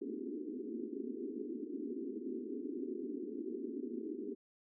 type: band-pass noise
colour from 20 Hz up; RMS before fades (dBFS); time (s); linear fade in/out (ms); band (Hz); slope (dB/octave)
pink; -42; 0.01-4.35; 10; 230 to 420; 96
effects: none